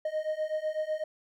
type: beating tone pair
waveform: triangle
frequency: 616 / 624 Hz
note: D#5 / D#5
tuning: -17 / +5 cents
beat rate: 8 Hz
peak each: -31 / -30 dBFS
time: 0.05-1.04 s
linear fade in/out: 5 ms
effects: none